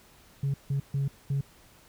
sine tone bursts at uneven times, 138.7 Hz, C#3, 1 cent sharp, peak -23 dBFS, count 4, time 0.43-0.54 / 0.7-0.8 / 0.94-1.08 / 1.3-1.41 s, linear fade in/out 5 ms, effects tanh soft clip ceiling -23 dBFS + pink hiss -57 dBFS RMS until 1.88 s

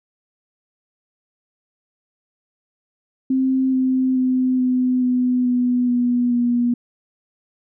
sine tone with pitch steps, 262.5 / 259.3 / 256.2 / 253.1 / 250.1 / 247.1 / 244.1 / 241.1 Hz, C4 / C4 / C4 / B3 / B3 / B3 / B3 / B3, +6 / -15 / -36 / +43 / +22 / +1 / -20 / -41 cents, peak -15 dBFS, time 3.3-6.74 s, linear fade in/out 5 ms, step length 430 ms, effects none

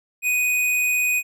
square tone, 2489 Hz, D#7, in tune, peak -19 dBFS, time 0.22-1.23 s, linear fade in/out 50 ms, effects none

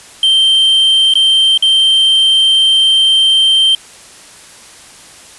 triangle tone with dropouts, 3136 Hz, G7, in tune, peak -5 dBFS, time 0.23-3.75 s, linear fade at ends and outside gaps 2 ms, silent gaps 1.138-1.154 / 1.576-1.624 s, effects white hiss -37 dBFS RMS until 5.38 s + resampled to 24000 Hz

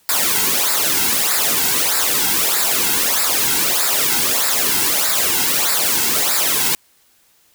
white noise with flanger, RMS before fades -17 dBFS, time 0.09-6.75 s, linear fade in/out 0 ms, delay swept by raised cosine 0.32 to 1.72 ms, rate 1.6 Hz, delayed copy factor -0.75, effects white hiss -56 dBFS RMS until 7.54 s

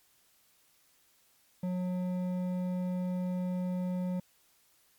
triangle tone with hard clipping, 181.4 Hz, F#3, 34 cents flat, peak -32 dBFS, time 1.63-4.2 s, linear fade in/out 5 ms, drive 12 dB, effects white hiss -67 dBFS RMS until 4.98 s + MP3 96 kbps

